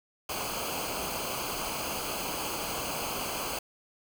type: noise with comb filter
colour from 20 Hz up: pink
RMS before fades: -34 dBFS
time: 0.29-3.59 s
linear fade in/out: 5 ms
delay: 0.54 ms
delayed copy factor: -0.75
effects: none